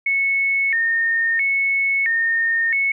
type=tone with vibrato; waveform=sine; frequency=2008 Hz; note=B6; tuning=28 cents sharp; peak=-16 dBFS; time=0.06-2.92 s; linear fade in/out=5 ms; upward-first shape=square; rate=0.75 Hz; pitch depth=160 cents each way; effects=none